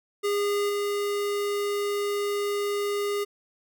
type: tone with level steps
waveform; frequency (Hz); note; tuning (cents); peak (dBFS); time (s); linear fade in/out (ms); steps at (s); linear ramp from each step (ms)
square; 407.9; G#4; -31; -24 / -26; 0.23-3.25; 20; 0.69; 5
effects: none